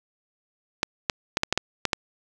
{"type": "clicks", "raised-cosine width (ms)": 0.2, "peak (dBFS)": -4, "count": 8, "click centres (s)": [0.831, 1.098, 1.371, 1.434, 1.526, 1.576, 1.853, 1.932], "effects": []}